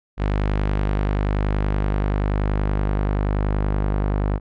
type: tone with low-pass filter sweep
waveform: sawtooth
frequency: 50.5 Hz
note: G#1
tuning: 48 cents flat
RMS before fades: -21 dBFS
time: 0.17-4.4 s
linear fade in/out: 50 ms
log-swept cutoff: 2600 to 1300 Hz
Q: 0.78
effects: none